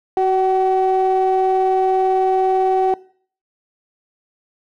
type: ring-modulated tone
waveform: triangle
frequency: 567 Hz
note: C#5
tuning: 39 cents sharp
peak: -7 dBFS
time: 0.17-2.94 s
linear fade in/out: 2 ms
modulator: 192 Hz
effects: noise-tail reverb RT60 0.5 s tail -23 dB re dry + tanh soft clip ceiling -9 dBFS